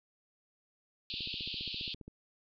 white band-pass noise, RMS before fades -40 dBFS, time 1.1-1.94 s, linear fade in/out 0 ms, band 2600 to 4600 Hz, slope 96 dB/octave
click train, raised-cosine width 3 ms, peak -34 dBFS, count 15, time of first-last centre 1.14-2.08 s, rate 14.9 Hz
effects none

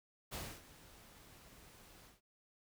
pink noise with ADSR envelope, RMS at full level -43 dBFS, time 0.31-2.21 s, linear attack 27 ms, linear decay 270 ms, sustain -17 dB, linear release 150 ms, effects none

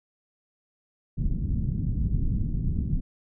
pink low-pass noise, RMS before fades -26 dBFS, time 1.17-3.01 s, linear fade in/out 10 ms, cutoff 210 Hz, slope 24 dB/octave, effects none

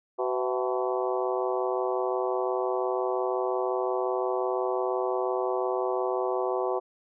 harmonic tone with a mistuned harmonic, 125.7 Hz, B2, 31 cents sharp, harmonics 3 / 4 / 5 / 6 / 7 / 8 / 9, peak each -29 / -31 / -33 / -35 / -36 / -37 / -38 dBFS, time 0.18-6.8 s, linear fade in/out 20 ms, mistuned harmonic 5, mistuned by +76 cents, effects none

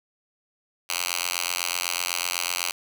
5% pulse tone with high-pass filter, 88 Hz, F2, 14 cents sharp, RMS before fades -28 dBFS, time 0.89-2.72 s, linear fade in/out 10 ms, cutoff 2300 Hz, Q 0.69, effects none

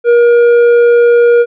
triangle tone with tanh clipping, 475.2 Hz, A#4, 33 cents sharp, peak -5 dBFS, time 0.04-1.46 s, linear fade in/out 50 ms, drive 11 dB, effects none

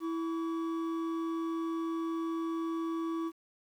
triangle tone pair together, 329 / 1135.1 Hz, E4 / C#6, -3 / +41 cents, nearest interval octave + major sixth, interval 2144 cents, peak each -30 / -40 dBFS, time 0-3.32 s, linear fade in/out 50 ms, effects 10-bit

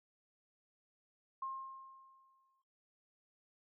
sine tone with exponential decay, 1066 Hz, C6, 32 cents sharp, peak -37 dBFS, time 1.42-2.62 s, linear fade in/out 5 ms, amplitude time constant 260 ms, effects noise-tail reverb RT60 0.7 s tail -21 dB re dry

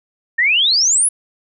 sine exponential sweep, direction up, 1780 to 10790 Hz, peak -11 dBFS, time 0.38-1.09 s, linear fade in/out 10 ms, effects none

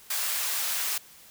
white high-pass noise, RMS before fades -29 dBFS, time 0.1-0.98 s, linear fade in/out 5 ms, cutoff 800 Hz, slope 12 dB/octave, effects white hiss -52 dBFS RMS until 1.3 s

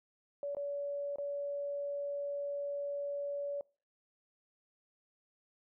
sine tone with dropouts, 570 Hz, C#5, 48 cents sharp, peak -35 dBFS, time 0.43-3.61 s, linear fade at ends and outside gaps 1 ms, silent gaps 0.549-0.568 / 1.159-1.184 s, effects noise-tail reverb RT60 0.4 s tail -26 dB re dry

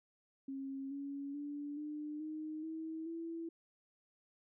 sine tone with pitch steps, 271 / 280.2 / 289.8 / 299.7 / 309.9 / 320.4 / 331.3 Hz, C#4 / C#4 / D4 / D4 / D#4 / E4 / E4, -39 / +19 / -23 / +35 / -7 / -49 / +9 cents, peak -40 dBFS, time 0.48-3.49 s, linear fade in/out 5 ms, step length 430 ms, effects none

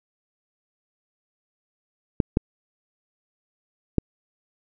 clicks, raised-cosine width 3 ms, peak -5 dBFS, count 3, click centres 2.202 / 2.371 / 3.983 s, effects none

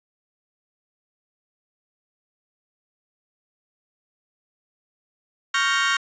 30% pulse chord, G half-diminished seventh, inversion second, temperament equal with one note detuned, 1108.7 / 1396.9 / 1560.8 / 1864.7 Hz, Db6 / F6 / G6 / Bb6, 0 / 0 / -8 / 0 cents, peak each -22 dBFS, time 5.54-5.97 s, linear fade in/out 5 ms, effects resampled to 16000 Hz + 8-bit

